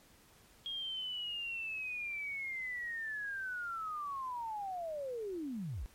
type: linear sweep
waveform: sine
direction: down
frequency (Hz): 3265 to 38.89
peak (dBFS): -37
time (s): 0.66-5.86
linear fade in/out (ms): 0
effects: pink hiss -63 dBFS RMS until 5.94 s + MP3 64 kbps